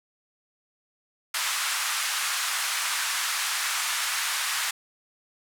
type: band-pass noise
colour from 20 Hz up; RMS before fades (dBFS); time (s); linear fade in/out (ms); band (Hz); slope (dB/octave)
pink; -28; 1.34-4.71; 5; 1100 to 12000; 24
effects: none